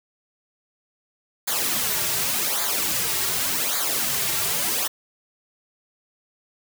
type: noise with flanger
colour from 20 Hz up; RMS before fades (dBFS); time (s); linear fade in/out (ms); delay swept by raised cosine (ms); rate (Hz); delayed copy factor
white; -24; 1.47-4.88; 10; 0.35 to 4.05; 0.87; -0.75
effects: none